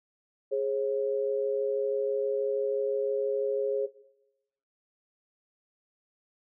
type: tone pair together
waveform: sine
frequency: 415.3 / 541.4 Hz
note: G#4 / C#5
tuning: 0 / -41 cents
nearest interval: perfect fourth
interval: 459 cents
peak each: -28 dBFS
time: 0.51-3.87 s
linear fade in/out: 20 ms
effects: noise-tail reverb RT60 0.9 s tail -18 dB re dry